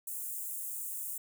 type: high-pass noise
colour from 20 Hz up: white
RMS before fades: -39 dBFS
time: 0.07-1.18 s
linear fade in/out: 5 ms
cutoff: 7400 Hz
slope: 48 dB/octave
effects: none